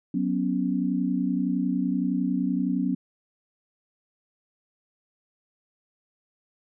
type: chord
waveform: sine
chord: F# suspended fourth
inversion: none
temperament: just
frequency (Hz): 185 / 246.7 / 277.5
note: F#3 / B3 / C#4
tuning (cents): 0 / -2 / +2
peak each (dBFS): -27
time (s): 0.14-2.95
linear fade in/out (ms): 5
effects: none